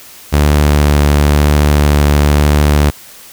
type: tone with vibrato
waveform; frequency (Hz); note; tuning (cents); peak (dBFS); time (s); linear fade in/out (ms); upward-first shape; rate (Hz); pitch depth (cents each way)
sawtooth; 73.42; D2; 0; -3; 0.32-2.91; 20; triangle; 1; 14
effects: white hiss -36 dBFS RMS until 3.32 s